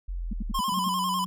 sine linear sweep, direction down, 45.41 to 36.32 Hz, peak -29 dBFS, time 0.08-0.6 s, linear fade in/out 10 ms
sine tone bursts, 207.7 Hz, G#3, in tune, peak -29 dBFS, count 7, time 0.31-0.885 s, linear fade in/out 5 ms, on 23 ms, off 69 ms
square tone with vibrato, 1033 Hz, C6, 22 cents flat, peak -26 dBFS, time 0.54-1.25 s, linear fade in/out 10 ms, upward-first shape square, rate 10 Hz, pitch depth 60 cents each way
sine tone, 185 Hz, F#3, in tune, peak -32 dBFS, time 0.72-1.26 s, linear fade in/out 0 ms
effects none

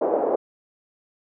pink band-pass noise, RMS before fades -22 dBFS, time 0.01-0.36 s, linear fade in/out 10 ms, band 380 to 720 Hz, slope 24 dB/octave, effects none

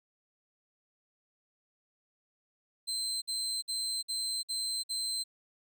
30% pulse tone bursts, 4106 Hz, C8, 33 cents flat, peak -29 dBFS, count 6, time 2.87-5.24 s, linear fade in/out 20 ms, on 350 ms, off 54 ms, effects none

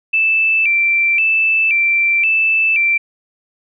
sine tone with vibrato, 2489 Hz, D#7, in tune, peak -11 dBFS, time 0.13-2.98 s, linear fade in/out 10 ms, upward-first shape square, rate 0.95 Hz, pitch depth 100 cents each way, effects none

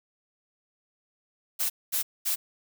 blue noise bursts, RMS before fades -27 dBFS, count 3, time 1.59-2.36 s, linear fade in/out 20 ms, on 110 ms, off 220 ms, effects none

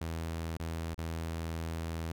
sawtooth tone with dropouts, 82 Hz, E2, 9 cents flat, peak -31 dBFS, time 0.01-2.12 s, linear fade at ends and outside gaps 5 ms, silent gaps 0.571-0.598 / 0.945-0.979 s, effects none

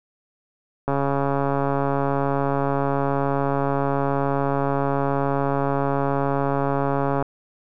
click train, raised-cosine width 1 ms, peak -9 dBFS, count 883, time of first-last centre 0.88-7.225 s, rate 139 Hz, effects none

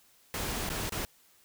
pink noise with dropouts, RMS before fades -34 dBFS, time 0.34-1.05 s, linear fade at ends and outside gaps 0 ms, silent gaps 0.691-0.701 / 0.894-0.922 s, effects white hiss -63 dBFS RMS until 1.44 s

